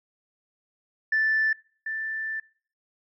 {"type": "tone pair in turn", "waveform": "sine", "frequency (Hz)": [1760, 1768.5], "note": ["A6", "A6"], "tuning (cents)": [0, 8], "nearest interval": "unison", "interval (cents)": 8, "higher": "second", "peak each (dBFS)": [-19, -28], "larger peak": "first", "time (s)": [[1.12, 1.53], [1.86, 2.4]], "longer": "second", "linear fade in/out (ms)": 5, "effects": ["noise-tail reverb RT60 0.5 s tail -24 dB re dry", "tanh soft clip ceiling -16 dBFS"]}